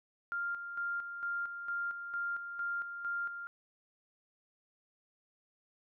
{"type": "tone with tremolo", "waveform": "sine", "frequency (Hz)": 1397, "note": "F6", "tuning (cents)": 0, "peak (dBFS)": -33, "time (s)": [0.32, 3.47], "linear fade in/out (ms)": 0, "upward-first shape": "square", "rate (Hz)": 2.2, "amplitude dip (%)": 55, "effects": []}